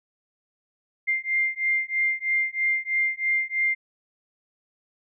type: beating tone pair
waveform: sine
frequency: 2100 / 2103.1 Hz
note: C7 / C7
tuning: +6 / +8 cents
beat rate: 3.1 Hz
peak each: -25 dBFS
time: 1.07-3.75 s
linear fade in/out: 20 ms
effects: none